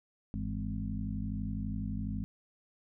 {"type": "harmonic tone with a mistuned harmonic", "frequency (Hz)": 52, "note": "G#1", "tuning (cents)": 3, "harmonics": [1, 2, 3, 4, 5], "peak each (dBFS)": [-38, -39, -42, -38, -43], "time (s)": [0.34, 2.24], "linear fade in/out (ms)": 0, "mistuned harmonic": 3, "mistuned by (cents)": 99, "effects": []}